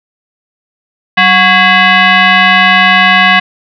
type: tone with frequency modulation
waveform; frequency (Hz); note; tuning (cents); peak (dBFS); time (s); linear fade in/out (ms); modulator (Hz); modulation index
sine; 190; F#3; +46; -3; 1.17-3.4; 10; 920; 2.9
effects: none